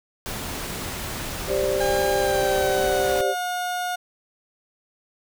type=noise; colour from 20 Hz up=pink; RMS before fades=-31 dBFS; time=0.26-3.21 s; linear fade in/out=0 ms
type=chord; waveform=sine; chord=G suspended fourth; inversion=none; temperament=equal; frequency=392 / 523.3 / 587.3 Hz; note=G4 / C5 / D5; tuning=0 / 0 / 0 cents; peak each=-25 dBFS; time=1.47-3.35 s; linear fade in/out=50 ms
type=tone with pitch glide; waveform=30% pulse; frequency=807 to 719 Hz; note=G#5 to F#5; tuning=-50 to -50 cents; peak=-22 dBFS; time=1.8-3.96 s; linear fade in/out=10 ms; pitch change=-200 cents; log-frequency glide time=2.15-3.22 s
effects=none